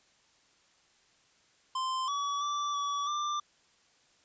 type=tone with pitch steps; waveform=square; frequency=1040 / 1139 / 1165 / 1144 / 1185 Hz; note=C6 / C#6 / D6 / D6 / D6; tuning=-11 / +47 / -14 / -46 / +15 cents; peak=-31 dBFS; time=1.75-3.4 s; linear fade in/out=5 ms; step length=330 ms; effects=white hiss -66 dBFS RMS until 4.24 s + resampled to 16000 Hz